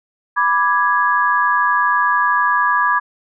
sine chord, G# diminished, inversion first, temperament equal, 987.8 / 1174.7 / 1661.2 Hz, B5 / D6 / G#6, 0 / 0 / 0 cents, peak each -17 dBFS, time 0.36-3 s, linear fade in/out 20 ms, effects none

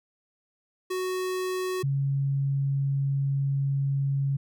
square / sine tone pair in turn, 370 / 138.3 Hz, F#4 / C#3, 0 / -4 cents, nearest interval octave + perfect fourth, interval 1704 cents, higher first, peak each -28 / -23 dBFS, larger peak second, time 0.9-1.83 / 1.83-4.37 s, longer second, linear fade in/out 10 ms, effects none

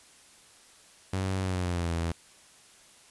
sawtooth tone with pitch glide, 95 to 83.66 Hz, F#2 to E2, +46 to +26 cents, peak -24 dBFS, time 1.13-2.12 s, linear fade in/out 5 ms, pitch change -220 cents, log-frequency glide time 1.41-1.92 s, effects white hiss -56 dBFS RMS until 3.1 s + resampled to 24000 Hz

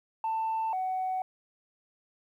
sine tone pair in turn, 890 / 748.4 Hz, A5 / F#5, +20 / +20 cents, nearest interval minor third, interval 300 cents, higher first, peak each -26 / -27 dBFS, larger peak first, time 0.24-0.73 / 0.73-1.22 s, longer neither, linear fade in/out 2 ms, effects tanh soft clip ceiling -25 dBFS + 11-bit

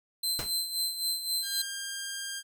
sawtooth tone with tremolo, 4093 Hz, C8, 39 cents flat, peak -24 dBFS, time 0.23-1.62 s, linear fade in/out 5 ms, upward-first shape sine, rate 3.8 Hz, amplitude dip 65%
pink noise with exponential decay, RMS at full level -31 dBFS, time 0.39-0.55 s, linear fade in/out 1 ms, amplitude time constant 34 ms
10% pulse tone, 1603 Hz, G6, 38 cents sharp, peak -26 dBFS, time 1.42-2.43 s, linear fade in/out 50 ms
effects none

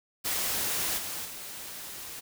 white noise with level steps, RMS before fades -30 / -36 / -41 dBFS, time 0.24-2.21 s, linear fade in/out 20 ms, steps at 0.97 / 1.24 s, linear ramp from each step 20 ms, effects none

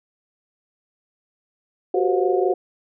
sine tone cluster, 365.9 / 390.5 / 485.6 / 530 / 718 Hz, F#4 / G4 / B4 / C5 / F5, -19 / -7 / -29 / +22 / +48 cents, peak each -20 / -22 / -28 / -26 / -25 dBFS, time 1.94-2.54 s, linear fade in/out 5 ms, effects none

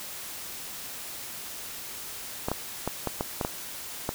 clicks, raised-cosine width 1 ms, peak -13 dBFS, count 8, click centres 2.485 / 2.516 / 2.876 / 3.073 / 3.209 / 3.412 / 3.449 / 4.091 s, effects white hiss -39 dBFS RMS until 4.14 s

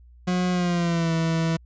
40% pulse tone with pitch glide, 180.7 to 163.8 Hz, F#3 to E3, -41 to -11 cents, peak -20 dBFS, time 0.27-1.57 s, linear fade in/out 10 ms, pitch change -170 cents, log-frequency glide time 0.51-1.13 s, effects added 60 Hz sine -47 dBFS peak until 1.65 s + resampled to 16000 Hz

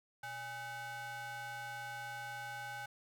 square ring-modulated tone, 349.2 Hz, F4, in tune, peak -40 dBFS, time 0.23-2.86 s, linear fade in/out 5 ms, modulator 1170 Hz, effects none

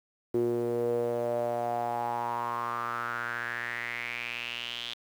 sawtooth tone with band-pass filter sweep, 119 Hz, A#2, 36 cents sharp, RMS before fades -32 dBFS, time 0.34-4.94 s, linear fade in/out 5 ms, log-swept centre 360 to 3400 Hz, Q 6, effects 9-bit

